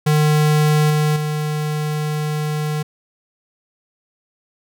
square tone with level steps, 151.6 Hz, D#3, 45 cents flat, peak -13 / -15 / -20 dBFS, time 0.06-2.83 s, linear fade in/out 10 ms, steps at 0.9 / 1.16 s, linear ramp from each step 5 ms, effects none

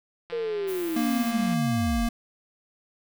click train, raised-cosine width 0.3 ms, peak -26 dBFS, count 214, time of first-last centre 0.3-1.538 s, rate 172 Hz
sine linear sweep, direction down, 477.1 to 31.4 Hz, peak -26 dBFS, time 0.32-2.08 s, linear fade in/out 10 ms
violet noise, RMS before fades -40 dBFS, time 0.67-1.32 s, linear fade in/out 20 ms
square tone, 233.1 Hz, A#3, in tune, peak -25 dBFS, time 0.96-2.09 s, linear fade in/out 5 ms
effects none

